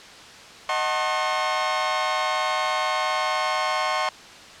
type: chord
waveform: sawtooth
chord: D# diminished seventh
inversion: none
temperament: just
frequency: 622.3 / 746.7 / 896 / 1075.3 Hz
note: D#5 / F#5 / A5 / C6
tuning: 0 / +16 / +31 / +47 cents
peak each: -25 / -24 / -27 / -21 dBFS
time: 0.69-4.09 s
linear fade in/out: 2 ms
effects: white hiss -43 dBFS RMS until 4.6 s + low-pass 5000 Hz 12 dB/octave